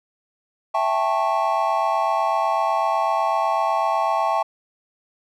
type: chord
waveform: triangle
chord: A dominant seventh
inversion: second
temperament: just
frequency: 660 / 792 / 880 / 1100 Hz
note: E5 / G5 / A5 / C#6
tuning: +2 / +18 / 0 / -14 cents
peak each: -22 dBFS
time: 0.74-4.43 s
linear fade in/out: 10 ms
effects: none